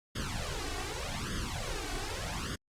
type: noise with flanger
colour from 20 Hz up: pink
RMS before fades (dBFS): -36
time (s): 0.15-2.56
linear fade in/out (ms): 10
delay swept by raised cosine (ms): 0.6 to 2.7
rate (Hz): 0.84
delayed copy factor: +0.9
effects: low-pass 8000 Hz 12 dB/octave + Opus 48 kbps